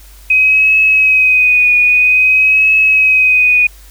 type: tone with vibrato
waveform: sine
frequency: 2518 Hz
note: D#7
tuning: 20 cents sharp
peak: -6 dBFS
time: 0.3-3.67 s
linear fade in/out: 5 ms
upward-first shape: triangle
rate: 0.51 Hz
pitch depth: 43 cents each way
effects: added 50 Hz sine -36 dBFS peak until 3.9 s + white hiss -43 dBFS RMS until 3.9 s